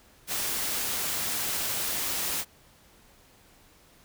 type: noise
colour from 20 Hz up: white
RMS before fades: -30 dBFS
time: 0.27-2.45 s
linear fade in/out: 50 ms
effects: pink hiss -58 dBFS RMS until 4.04 s